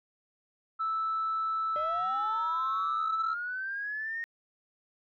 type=tone; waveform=sine; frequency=1315 Hz; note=E6; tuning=5 cents flat; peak=-27 dBFS; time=0.79-3.35 s; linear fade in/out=20 ms
type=linear sweep; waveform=sine; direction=up; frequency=592 to 1861 Hz; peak=-32 dBFS; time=1.76-4.24 s; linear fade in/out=0 ms
effects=tanh soft clip ceiling -24 dBFS